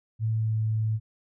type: tone with pitch glide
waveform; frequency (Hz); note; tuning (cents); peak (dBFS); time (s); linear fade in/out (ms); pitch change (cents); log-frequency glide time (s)
sine; 111 to 109.66; A2 to A2; +16 to -5; -23; 0.19-1; 50; -21; 0.33-0.56
effects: none